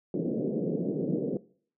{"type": "band-pass noise", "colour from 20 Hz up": "pink", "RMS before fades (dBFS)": -30, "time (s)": [0.14, 1.37], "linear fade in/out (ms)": 2, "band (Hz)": [150, 520], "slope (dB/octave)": 48, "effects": ["noise-tail reverb RT60 0.5 s tail -20 dB re dry"]}